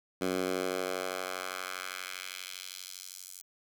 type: tone with high-pass filter sweep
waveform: 10% pulse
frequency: 92.5 Hz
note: F#2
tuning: in tune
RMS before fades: -37 dBFS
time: 0.21-3.42 s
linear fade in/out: 5 ms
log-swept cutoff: 240 to 7800 Hz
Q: 1.1
effects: none